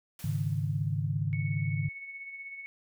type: noise with exponential decay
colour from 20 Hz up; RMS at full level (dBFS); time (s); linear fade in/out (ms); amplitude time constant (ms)
white; -47; 0.19-1.3; 2; 240
type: chord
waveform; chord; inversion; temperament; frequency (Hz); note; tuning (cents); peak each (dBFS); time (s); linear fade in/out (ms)
sine; Ab suspended fourth; none; just; 103.83 / 138.43 / 155.74; Ab2 / Db3 / Eb3; 0 / -2 / +2; -32; 0.24-1.89; 5
type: tone with tremolo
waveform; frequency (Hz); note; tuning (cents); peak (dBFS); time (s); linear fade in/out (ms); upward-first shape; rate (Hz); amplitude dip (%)
sine; 2211; C#7; -5; -38; 1.33-2.66; 0; sine; 16; 45
effects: none